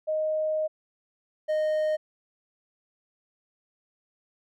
sine / triangle tone pair in turn, 622 / 617.7 Hz, D#5 / D#5, -1 / -13 cents, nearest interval unison, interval 12 cents, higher first, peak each -24 / -21 dBFS, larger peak second, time 0.07-0.68 / 1.48-1.97 s, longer first, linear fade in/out 20 ms, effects none

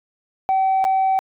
sine tone with dropouts, 766 Hz, G5, 40 cents flat, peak -13 dBFS, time 0.49-1.19 s, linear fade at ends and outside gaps 0 ms, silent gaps 0.842-0.85 s, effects tanh soft clip ceiling -13 dBFS

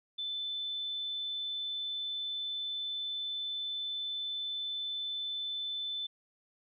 sine tone, 3520 Hz, A7, in tune, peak -34 dBFS, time 0.18-6.07 s, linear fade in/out 10 ms, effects none

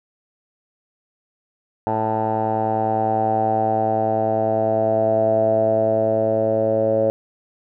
10% pulse tone with low-pass filter sweep, 110 Hz, A2, in tune, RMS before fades -19 dBFS, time 1.87-7.1 s, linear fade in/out 0 ms, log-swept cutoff 870 to 580 Hz, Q 9.1, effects none

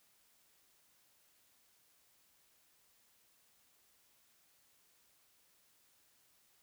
silence, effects white hiss -71 dBFS RMS until 6.62 s

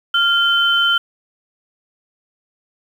sine tone pair together, 1398 / 3077 Hz, F6 / G7, +1 / -33 cents, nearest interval octave + major second, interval 1366 cents, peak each -15 dBFS, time 0.14-0.98 s, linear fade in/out 5 ms, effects 7-bit

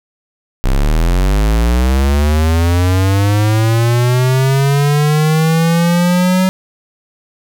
square linear sweep, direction up, 31.03 to 187.8 Hz, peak -10 dBFS, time 0.64-6.49 s, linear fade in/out 0 ms, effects none

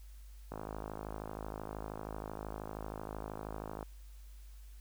click train, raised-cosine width 1 ms, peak -27 dBFS, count 176, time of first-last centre 0.52-3.828 s, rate 52.9 Hz, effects added 50 Hz sine -49 dBFS peak until 4.8 s + white hiss -66 dBFS RMS until 4.8 s

